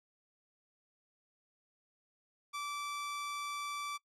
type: tone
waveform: sawtooth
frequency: 1162 Hz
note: D6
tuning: 19 cents flat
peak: -34 dBFS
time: 2.53-3.98 s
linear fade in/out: 20 ms
effects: noise-tail reverb RT60 0.1 s tail -22 dB re dry + low-pass 10000 Hz 12 dB/octave